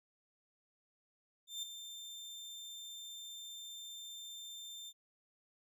30% pulse tone with ADSR envelope, 3585 Hz, A7, 32 cents sharp, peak -35 dBFS, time 1.47-4.93 s, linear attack 160 ms, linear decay 3 ms, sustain -9 dB, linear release 46 ms, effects none

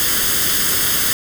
white noise with comb filter, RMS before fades -17 dBFS, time 0-1.13 s, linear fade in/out 0 ms, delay 0.61 ms, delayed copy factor +0.65, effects none

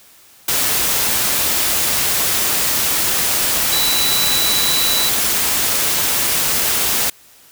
sine tone in noise, 3951 Hz, B7, in tune, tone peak -18 dBFS, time 3.72-5.09 s, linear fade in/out 5 ms, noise white, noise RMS -17 dBFS, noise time 0.48-7.1 s, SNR -4 dB, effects white hiss -47 dBFS RMS until 7.51 s

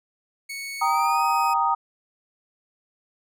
sawtooth tone with pitch glide, 2217 to 2532 Hz, C#7 to D#7, 0 to +30 cents, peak -28 dBFS, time 0.49-1.54 s, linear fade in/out 10 ms, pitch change +230 cents, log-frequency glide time 0.82-1.24 s
sine chord, Eb major, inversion first, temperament equal, 784 / 932.3 / 1244.5 Hz, G5 / Bb5 / Eb6, 0 / 0 / 0 cents, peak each -25 / -22 / -23 dBFS, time 0.81-1.75 s, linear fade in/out 10 ms
effects none

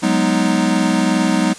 square chord, G# minor seventh, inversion third, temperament equal, 185 / 207.7 / 246.9 / 311.1 Hz, F#3 / G#3 / B3 / D#4, 0 / 0 / 0 / 0 cents, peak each -20 dBFS, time 0.02-1.54 s, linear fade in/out 20 ms, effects white hiss -36 dBFS RMS until 1.58 s + resampled to 22050 Hz

